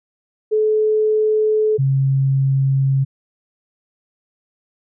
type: tone pair in turn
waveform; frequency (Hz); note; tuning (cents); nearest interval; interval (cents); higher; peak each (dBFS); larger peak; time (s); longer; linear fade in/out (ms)
sine; 430.8 / 135.45; A4 / C#3; -37 / -40; octave + minor sixth; 2003; first; -13; neither; 0.51-1.78 / 1.78-3.05; neither; 20
effects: none